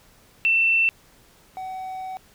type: tone pair in turn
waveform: sine / triangle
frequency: 2683 / 752.9 Hz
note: E7 / F#5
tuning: +30 / +30 cents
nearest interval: octave + minor seventh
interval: 2200 cents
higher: first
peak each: -16 / -28 dBFS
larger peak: first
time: 0.45-0.89 / 1.57-2.17 s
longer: second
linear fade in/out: 0 ms
effects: pink hiss -55 dBFS RMS until 2.34 s